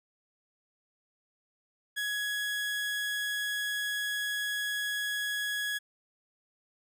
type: tone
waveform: 30% pulse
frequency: 1673 Hz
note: G#6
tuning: 12 cents sharp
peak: -28 dBFS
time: 1.96-5.79 s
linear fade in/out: 20 ms
effects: none